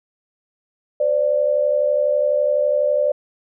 sine tone pair together, 515.3 / 587.3 Hz, C5 / D5, -27 / 0 cents, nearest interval major second, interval 227 cents, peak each -21 / -16 dBFS, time 1-3.12 s, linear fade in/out 5 ms, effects none

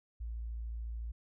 sine tone, 56.9 Hz, A#1, 41 cents flat, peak -37 dBFS, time 0.2-1.12 s, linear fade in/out 10 ms, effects none

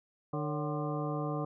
harmonic tone with a mistuned harmonic, 150 Hz, D3, 37 cents sharp, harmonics 1 / 2 / 3 / 4 / 5 / 7 / 8, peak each -35 / -38 / -40 / -41 / -42 / -43 / -44 dBFS, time 0.33-1.45 s, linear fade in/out 5 ms, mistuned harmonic 4, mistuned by -110 cents, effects none

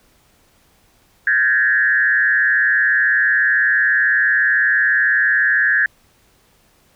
sine tone with frequency modulation, 1692 Hz, G#6, 32 cents sharp, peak -12 dBFS, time 1.27-5.86 s, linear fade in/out 2 ms, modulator 126 Hz, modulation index 1.1, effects pink hiss -56 dBFS RMS until 6.95 s

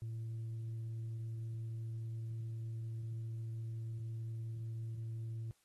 sine tone with tanh clipping, 113.2 Hz, A2, 50 cents sharp, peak -40 dBFS, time 0.02-5.51 s, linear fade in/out 0 ms, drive 1 dB, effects white hiss -75 dBFS RMS until 5.64 s + AAC 32 kbps

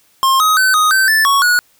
square tone with pitch steps, 1065 / 1262 / 1522 / 1248 / 1545 / 1757 / 1111 / 1458 Hz, C6 / D#6 / F#6 / D#6 / G6 / A6 / C#6 / F#6, +30 / +24 / +48 / +5 / -26 / -3 / +4 / -26 cents, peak -10 dBFS, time 0.23-1.59 s, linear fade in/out 0 ms, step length 170 ms, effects white hiss -54 dBFS RMS until 1.79 s

